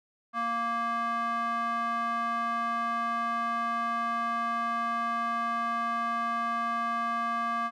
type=tone with band-pass filter; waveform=square; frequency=233.1 Hz; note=A#3; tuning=in tune; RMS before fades=-30 dBFS; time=0.33-7.71 s; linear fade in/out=50 ms; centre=1200 Hz; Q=3.4; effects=none

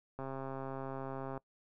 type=click train; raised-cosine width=1 ms; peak=-28 dBFS; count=160; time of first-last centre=0.19-1.377 s; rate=134 Hz; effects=noise-tail reverb RT60 0.1 s tail -23 dB re dry

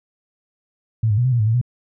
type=tone with pitch steps; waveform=sine; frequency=111.3 / 103.2 / 122 / 129.4 / 119.7 / 106.7 / 112.5 / 123.3 Hz; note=A2 / G#2 / B2 / C3 / A#2 / G#2 / A2 / B2; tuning=+20 / -10 / -21 / -19 / +46 / +47 / +39 / -2 cents; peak=-14 dBFS; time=1.03-1.614 s; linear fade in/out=5 ms; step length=73 ms; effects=none

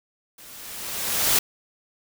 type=noise with level ramp; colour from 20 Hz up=white; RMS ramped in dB=-46 to -18 dBFS; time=0.38-1.39 s; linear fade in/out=5 ms; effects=none

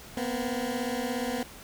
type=beating tone pair; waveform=20% pulse; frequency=237.5 / 254.5 Hz; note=A#3 / C4; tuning=+33 / -48 cents; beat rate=17 Hz; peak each=-27 dBFS; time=0.17-1.43 s; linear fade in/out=2 ms; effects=pink hiss -47 dBFS RMS until 1.63 s

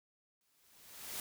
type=noise with exponential growth; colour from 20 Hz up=white; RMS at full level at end=-40 dBFS; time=0.41-1.2 s; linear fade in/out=1 ms; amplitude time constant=170 ms; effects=none

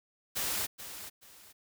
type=noise with echo; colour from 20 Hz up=white; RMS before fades=-33 dBFS; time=0.35-0.67 s; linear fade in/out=20 ms; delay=430 ms; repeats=2; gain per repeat=-11 dB; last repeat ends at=1.53 s; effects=none

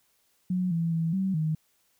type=tone with pitch steps; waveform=sine; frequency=182.3 / 166.5 / 163.9 / 191.1 / 156.6 Hz; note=F#3 / E3 / E3 / G3 / D#3; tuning=-25 / +18 / -10 / -44 / +11 cents; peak=-24 dBFS; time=0.5-1.55 s; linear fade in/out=5 ms; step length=210 ms; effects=white hiss -69 dBFS RMS until 1.99 s

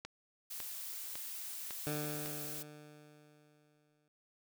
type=click train; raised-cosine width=0.2 ms; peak=-26 dBFS; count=5; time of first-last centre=0.05-2.26 s; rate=1.81 Hz
type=noise; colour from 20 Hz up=blue; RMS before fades=-44 dBFS; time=0.5-2.63 s; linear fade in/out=10 ms
type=tone with exponential decay; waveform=15% pulse; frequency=150 Hz; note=D3; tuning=37 cents sharp; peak=-29 dBFS; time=1.87-4.08 s; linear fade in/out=0 ms; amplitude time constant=480 ms
effects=none

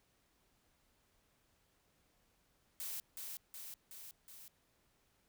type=noise with echo; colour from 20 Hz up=blue; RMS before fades=-43 dBFS; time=2.8-3 s; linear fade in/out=0 ms; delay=370 ms; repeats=4; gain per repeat=-3 dB; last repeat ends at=4.48 s; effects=pink hiss -75 dBFS RMS until 5.28 s

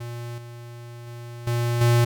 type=tone with level steps; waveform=square; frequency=119 Hz; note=A#2; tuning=36 cents sharp; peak=-32 / -38 / -36 / -22 / -16 dBFS; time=0-2.05 s; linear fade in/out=10 ms; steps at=0.38 / 1.07 / 1.47 / 1.81 s; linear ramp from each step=2 ms; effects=none

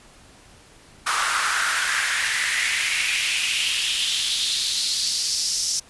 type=noise with high-pass filter sweep; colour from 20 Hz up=pink; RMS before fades=-23 dBFS; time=1.06-5.8 s; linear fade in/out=10 ms; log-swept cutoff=1200 to 5700 Hz; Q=3.6; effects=pink hiss -50 dBFS RMS until 5.89 s + resampled to 24000 Hz

